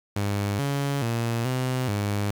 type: tone with pitch steps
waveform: sawtooth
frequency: 101.3 / 140.6 / 116.4 / 128.2 / 102.3 Hz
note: G#2 / C#3 / A#2 / C3 / G#2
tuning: -43 / +25 / -2 / -35 / -26 cents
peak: -20 dBFS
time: 0.16-2.31 s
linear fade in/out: 5 ms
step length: 430 ms
effects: 8-bit